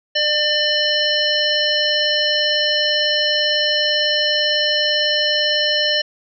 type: harmonic tone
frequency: 598 Hz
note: D5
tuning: 31 cents sharp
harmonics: 1 / 3 / 5 / 7 / 9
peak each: -22 / -22 / -19 / -23 / -23 dBFS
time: 0.15-6.02 s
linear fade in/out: 10 ms
effects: none